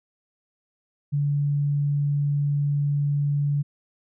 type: tone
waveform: sine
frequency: 144 Hz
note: D3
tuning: 34 cents flat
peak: -20 dBFS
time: 1.12-3.63 s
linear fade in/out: 20 ms
effects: none